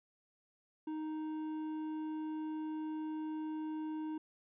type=tone with hard clipping; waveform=triangle; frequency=311.1 Hz; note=D#4; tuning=in tune; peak=-39 dBFS; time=0.87-4.18 s; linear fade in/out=5 ms; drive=10 dB; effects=resampled to 8000 Hz